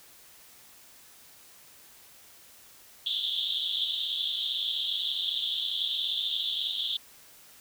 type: band-pass noise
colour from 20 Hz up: white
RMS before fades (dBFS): -31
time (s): 3.06-6.97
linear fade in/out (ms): 2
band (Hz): 3200 to 3700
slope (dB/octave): 96
effects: white hiss -54 dBFS RMS until 7.6 s